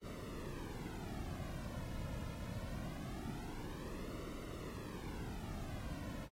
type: noise with flanger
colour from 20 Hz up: brown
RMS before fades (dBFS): -45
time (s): 0.01-6.29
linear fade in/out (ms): 50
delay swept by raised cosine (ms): 1.2 to 2.6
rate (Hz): 0.23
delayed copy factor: -0.7
effects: AAC 48 kbps